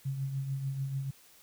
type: tone with tremolo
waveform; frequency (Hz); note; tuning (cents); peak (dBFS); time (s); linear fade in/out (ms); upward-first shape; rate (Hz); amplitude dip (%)
sine; 135.9; C#3; -34; -29; 0.05-1.11; 10; triangle; 6.8; 55
effects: white hiss -59 dBFS RMS until 1.42 s